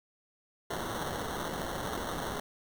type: noise with sample-and-hold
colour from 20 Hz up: violet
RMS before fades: -36 dBFS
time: 0.7-2.4 s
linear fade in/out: 5 ms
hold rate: 2450 Hz
effects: none